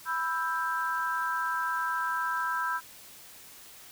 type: chord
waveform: sine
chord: E minor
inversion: second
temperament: just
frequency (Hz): 988.9 / 1318.5 / 1582.2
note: B5 / E6 / G6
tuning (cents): +2 / 0 / +16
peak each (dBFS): -32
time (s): 0.05-2.81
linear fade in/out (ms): 50
effects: white hiss -50 dBFS RMS until 3.91 s